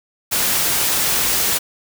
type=noise; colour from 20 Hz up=white; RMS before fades=-18 dBFS; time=0.31-1.59 s; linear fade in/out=20 ms; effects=none